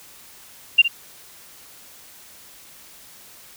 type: tone with echo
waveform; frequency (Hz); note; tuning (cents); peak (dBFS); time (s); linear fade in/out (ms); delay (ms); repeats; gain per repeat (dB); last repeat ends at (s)
sine; 2781; F7; -8; -7; 0.78-0.82; 10; 62; 1; -11; 0.882
effects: white hiss -46 dBFS RMS until 3.56 s